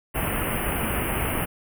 pink band-stop noise, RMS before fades -26 dBFS, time 0.14-1.46 s, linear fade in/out 20 ms, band 3000 to 9100 Hz, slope 96 dB/octave, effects none

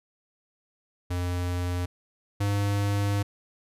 square tone pair in turn, 88.9 / 101.25 Hz, F2 / G#2, +31 / -43 cents, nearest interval major second, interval 226 cents, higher second, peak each -27 / -24 dBFS, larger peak second, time 1.1-1.86 / 2.4-3.23 s, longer second, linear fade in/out 10 ms, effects resampled to 32000 Hz

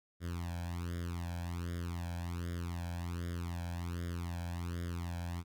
sawtooth tone with flanger, 86.4 Hz, F2, 18 cents flat, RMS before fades -39 dBFS, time 0.2-5.44 s, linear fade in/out 50 ms, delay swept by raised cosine 0.58 to 1.26 ms, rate 1.3 Hz, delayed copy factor +1, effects none

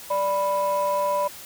sine tone pair together, 586.4 / 987.8 Hz, D5 / B5, -3 / 0 cents, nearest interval major sixth, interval 903 cents, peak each -22 dBFS, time 0.1-1.28 s, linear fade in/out 10 ms, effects tanh soft clip ceiling -16 dBFS + white hiss -41 dBFS RMS until 1.45 s

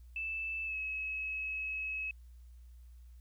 sine tone with pitch glide, 2637 to 2572 Hz, E7 to E7, 0 to -43 cents, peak -35 dBFS, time 0.16-2.11 s, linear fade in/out 2 ms, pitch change -43 cents, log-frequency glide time 0.65-0.76 s, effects added 60 Hz sine -51 dBFS peak until 3.2 s + white hiss -75 dBFS RMS until 3.2 s

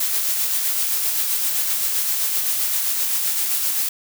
blue noise with tremolo, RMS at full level -20 dBFS, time 0-3.89 s, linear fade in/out 5 ms, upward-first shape sine, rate 7.7 Hz, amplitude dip 30%, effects none

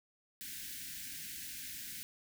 white band-stop noise, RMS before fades -45 dBFS, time 0.41-2.03 s, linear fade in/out 0 ms, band 320 to 1500 Hz, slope 96 dB/octave, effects none

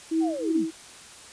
sine tone with tremolo, 323.3 Hz, E4, 34 cents flat, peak -19 dBFS, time 0.11-0.71 s, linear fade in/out 10 ms, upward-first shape triangle, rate 2.8 Hz, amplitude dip 100%
sine linear sweep, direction down, 793 to 147.4 Hz, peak -29 dBFS, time 0.2-0.66 s, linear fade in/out 50 ms
effects white hiss -46 dBFS RMS until 1.32 s + resampled to 22050 Hz

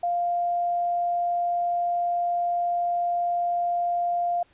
sine tone, 698.5 Hz, F5, in tune, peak -22 dBFS, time 0.03-4.43 s, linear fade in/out 5 ms, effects pink hiss -61 dBFS RMS until 4.53 s + resampled to 8000 Hz

